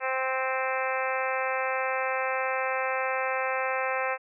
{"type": "harmonic tone", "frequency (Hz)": 261.6, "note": "C4", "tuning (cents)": 0, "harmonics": [2, 3, 4, 5, 6, 7, 8, 9, 10], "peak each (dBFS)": [-31, -33, -34, -35, -36, -36, -37, -38, -38], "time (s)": [0, 4.18], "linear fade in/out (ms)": 50, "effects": []}